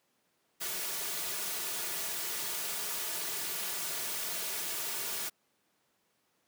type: noise with comb filter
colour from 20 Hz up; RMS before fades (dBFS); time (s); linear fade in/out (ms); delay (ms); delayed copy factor
white; -36; 0.6-5.3; 20; 3.8; -0.65
effects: pink hiss -74 dBFS RMS until 6.47 s + high-pass 200 Hz 12 dB/octave